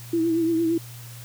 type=tone with vibrato; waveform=sine; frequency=329.6 Hz; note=E4; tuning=in tune; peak=-19 dBFS; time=0.13-0.78 s; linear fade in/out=5 ms; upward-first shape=triangle; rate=8.7 Hz; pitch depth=56 cents each way; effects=added 119 Hz sine -39 dBFS peak until 1.24 s + white hiss -45 dBFS RMS until 1.24 s